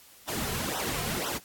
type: noise with flanger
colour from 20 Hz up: pink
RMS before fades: -32 dBFS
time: 0.27-1.39 s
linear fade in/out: 20 ms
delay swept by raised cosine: 0.43 to 3.53 ms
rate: 2 Hz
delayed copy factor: -1
effects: white hiss -54 dBFS RMS until 1.44 s + AAC 64 kbps

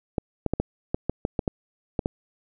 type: clicks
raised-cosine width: 2 ms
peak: -10 dBFS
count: 11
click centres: 0.182 / 0.463 / 0.536 / 0.6 / 0.945 / 1.096 / 1.251 / 1.392 / 1.478 / 1.992 / 2.059 s
effects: none

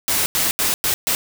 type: noise bursts at uneven times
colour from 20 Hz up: white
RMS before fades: -19 dBFS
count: 5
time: 0.08-0.26 / 0.35-0.51 / 0.59-0.74 / 0.84-0.94 / 1.07-1.15 s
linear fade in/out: 0 ms
effects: none

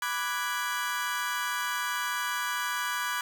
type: chord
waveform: 35% pulse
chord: G# half-diminished seventh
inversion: first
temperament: equal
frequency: 987.8 / 1174.7 / 1480 / 1661.2 Hz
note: B5 / D6 / F#6 / G#6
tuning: 0 / 0 / 0 / 0 cents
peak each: -33 dBFS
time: 0.02-3.21 s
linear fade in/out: 2 ms
effects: 9-bit

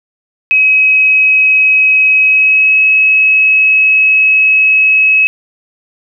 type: tone with pitch glide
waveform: sine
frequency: 2547 to 2568 Hz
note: D#7 to E7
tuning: +40 to -46 cents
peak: -5 dBFS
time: 0.51-5.27 s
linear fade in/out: 0 ms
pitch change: +14 cents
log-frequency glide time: 2.2-2.81 s
effects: none

